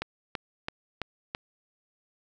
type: click train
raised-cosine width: 0.3 ms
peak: -15 dBFS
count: 5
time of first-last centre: 0.02-1.349 s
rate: 3.01 Hz
effects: none